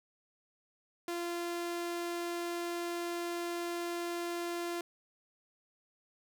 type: tone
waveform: sawtooth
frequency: 344.9 Hz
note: F4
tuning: 22 cents flat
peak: -31 dBFS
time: 1.08-4.81 s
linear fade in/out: 2 ms
effects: none